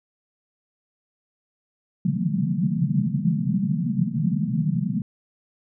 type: band-pass noise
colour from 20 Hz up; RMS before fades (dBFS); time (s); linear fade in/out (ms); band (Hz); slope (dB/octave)
pink; -23; 2.05-5.02; 2; 130 to 230; 96
effects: none